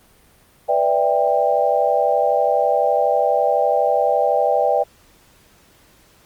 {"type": "chord", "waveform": "sine", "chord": "E minor seventh", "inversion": "second", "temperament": "equal with one note detuned", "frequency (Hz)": [493.9, 587.3, 659.3, 792.6], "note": ["B4", "D5", "E5", "G5"], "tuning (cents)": [0, 0, 0, 19], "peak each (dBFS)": [-21, -19, -21, -19], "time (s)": [0.68, 4.84], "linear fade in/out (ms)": 20, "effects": ["pink hiss -53 dBFS RMS until 6.25 s", "Opus 32 kbps"]}